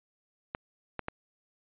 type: clicks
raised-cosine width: 0.5 ms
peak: -18 dBFS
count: 3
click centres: 0.549 / 0.993 / 1.084 s
effects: resampled to 8000 Hz